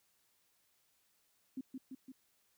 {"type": "tone with echo", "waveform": "sine", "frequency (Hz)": 261.6, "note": "C4", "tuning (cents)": 0, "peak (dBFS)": -38, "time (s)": [1.57, 1.61], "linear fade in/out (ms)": 5, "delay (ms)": 170, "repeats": 3, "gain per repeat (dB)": -3, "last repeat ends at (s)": 2.12, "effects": ["white hiss -75 dBFS RMS until 2.57 s"]}